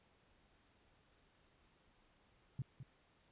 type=tone with echo; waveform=sine; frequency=130 Hz; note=C3; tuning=11 cents flat; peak=-37 dBFS; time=2.59-2.62 s; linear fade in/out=2 ms; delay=210 ms; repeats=1; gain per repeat=-10 dB; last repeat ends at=2.83 s; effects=pink hiss -72 dBFS RMS until 3.31 s + resampled to 8000 Hz